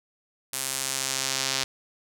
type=tone with band-pass filter sweep; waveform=sawtooth; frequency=133.8 Hz; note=C3; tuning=39 cents sharp; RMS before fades=-29 dBFS; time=0.53-1.64 s; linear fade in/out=5 ms; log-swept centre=10000 to 5000 Hz; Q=1.2; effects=none